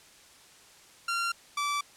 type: tone pair in turn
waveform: sawtooth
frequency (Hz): 1379 / 1159.6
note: F6 / D6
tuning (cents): -22 / -22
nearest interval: minor third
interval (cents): 300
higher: first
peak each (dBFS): -24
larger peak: neither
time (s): 1.08-1.32 / 1.57-1.81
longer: neither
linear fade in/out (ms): 5
effects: white hiss -55 dBFS RMS until 1.96 s + low-pass 9000 Hz 12 dB/octave